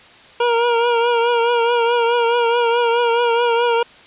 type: tone with vibrato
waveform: 25% pulse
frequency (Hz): 471.8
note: A#4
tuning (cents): +21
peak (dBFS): -10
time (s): 0.4-3.83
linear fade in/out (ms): 5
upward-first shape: triangle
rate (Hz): 4.7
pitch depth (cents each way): 50
effects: white hiss -44 dBFS RMS until 4.06 s + resampled to 8000 Hz